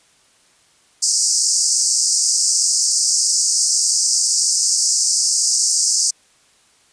pink band-pass noise, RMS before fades -17 dBFS, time 1.02-6.11 s, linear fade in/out 10 ms, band 4800 to 9000 Hz, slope 96 dB/octave, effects white hiss -55 dBFS RMS until 6.92 s + resampled to 22050 Hz

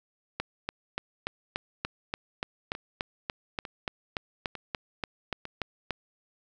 two click trains, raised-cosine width 0.3 ms, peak -14 / -22 dBFS, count 20 / 5, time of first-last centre 0.4-5.907 / 1.85-5.454 s, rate 3.45 / 1.11 Hz, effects none

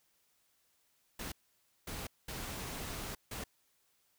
pink noise bursts at uneven times, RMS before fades -42 dBFS, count 4, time 1.19-1.32 / 1.87-2.07 / 2.28-3.15 / 3.31-3.44 s, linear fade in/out 5 ms, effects white hiss -74 dBFS RMS until 4.18 s

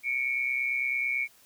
sine tone pair together, 2217 / 2346 Hz, C#7 / D7, 0 / -2 cents, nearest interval minor second, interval 98 cents, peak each -28 / -30 dBFS, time 0.03-1.28 s, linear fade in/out 50 ms, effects white hiss -59 dBFS RMS until 1.45 s

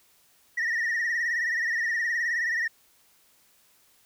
sine tone with vibrato, 1864.7 Hz, A#6, in tune, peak -22 dBFS, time 0.57-2.68 s, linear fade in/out 10 ms, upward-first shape triangle, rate 19 Hz, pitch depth 95 cents each way, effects tanh soft clip ceiling -23 dBFS + white hiss -62 dBFS RMS until 4.05 s

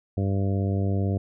harmonic tone, 98 Hz, G2, in tune, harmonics 1 / 2 / 3 / 4 / 5 / 6 / 7, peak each -23 / -29 / -33 / -35 / -37 / -39 / -40 dBFS, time 0.17-1.18 s, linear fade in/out 5 ms, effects none

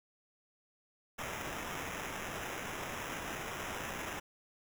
blue noise with sample-and-hold, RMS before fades -41 dBFS, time 1.18-4.2 s, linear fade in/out 10 ms, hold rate 4410 Hz, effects none

